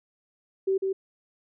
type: tone with echo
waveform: sine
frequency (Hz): 384.8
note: G4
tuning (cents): -32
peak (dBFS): -21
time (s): 0.67-0.78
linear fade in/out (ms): 10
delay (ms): 150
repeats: 1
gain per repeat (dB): -3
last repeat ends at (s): 0.93
effects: none